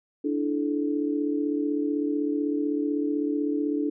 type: chord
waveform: sine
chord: D suspended second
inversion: none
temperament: equal with one note detuned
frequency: 293.7 / 329.6 / 431.9 Hz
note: D4 / E4 / A4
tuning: 0 / 0 / -32 cents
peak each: -25 / -31 / -31 dBFS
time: 0.24-3.9 s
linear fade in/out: 10 ms
effects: none